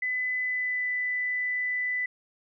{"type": "tone with pitch glide", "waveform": "sine", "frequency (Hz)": [2007, 1993.1], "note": ["B6", "B6"], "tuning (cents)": [27, 15], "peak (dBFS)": -26, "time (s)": [0.02, 2.06], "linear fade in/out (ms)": 5, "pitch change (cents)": -12, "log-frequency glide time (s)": [0.4, 0.9], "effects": []}